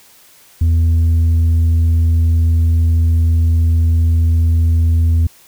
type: tone with tanh clipping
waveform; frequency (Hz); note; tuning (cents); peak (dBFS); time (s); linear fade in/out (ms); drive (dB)
sine; 82.4; E2; 0; -10; 0.61-5.27; 5; 3
effects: white hiss -46 dBFS RMS until 5.47 s